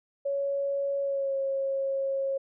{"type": "tone with pitch glide", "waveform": "sine", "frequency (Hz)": [558, 543.7], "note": ["C#5", "C#5"], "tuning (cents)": [11, -34], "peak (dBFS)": -26, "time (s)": [0.25, 2.38], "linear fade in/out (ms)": 10, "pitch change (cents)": -45, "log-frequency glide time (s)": [1.01, 1.36], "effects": []}